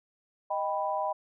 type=chord; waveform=sine; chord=Eb augmented; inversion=none; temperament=equal with one note detuned; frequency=622.3 / 787.2 / 987.8 Hz; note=Eb5 / G5 / B5; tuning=0 / +7 / 0 cents; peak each=-32 dBFS; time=0.5-1.13 s; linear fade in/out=10 ms; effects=none